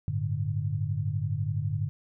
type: chord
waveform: sine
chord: G suspended second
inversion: none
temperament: equal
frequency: 98 / 110 / 146.83 Hz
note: G2 / A2 / D3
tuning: 0 / 0 / 0 cents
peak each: -31 dBFS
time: 0.08-1.89 s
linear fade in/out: 0 ms
effects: none